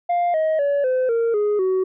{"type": "tone with pitch steps", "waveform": "sine", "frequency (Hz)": [700, 630.9, 568.6, 512.4, 461.8, 416.2, 375.1], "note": ["F5", "D#5", "C#5", "C5", "A#4", "G#4", "F#4"], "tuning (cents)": [4, 24, 44, -36, -16, 4, 24], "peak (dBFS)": -14, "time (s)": [0.09, 1.84], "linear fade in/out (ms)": 10, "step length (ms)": 250, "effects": ["tanh soft clip ceiling -16 dBFS"]}